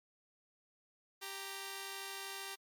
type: tone pair together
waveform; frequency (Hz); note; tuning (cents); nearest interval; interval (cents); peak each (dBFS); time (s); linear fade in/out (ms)
5% pulse; 392 / 932.3; G4 / A#5; 0 / 0; octave + minor third; 1500; -33 / -35; 1.21-2.56; 20
effects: MP3 96 kbps